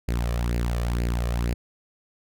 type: tone with flanger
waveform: sawtooth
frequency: 59.1 Hz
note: A#1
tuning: 24 cents sharp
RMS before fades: -25 dBFS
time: 0.08-1.54 s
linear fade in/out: 5 ms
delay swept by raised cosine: 0.42 to 1.72 ms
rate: 2.1 Hz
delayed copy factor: +0.6
effects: none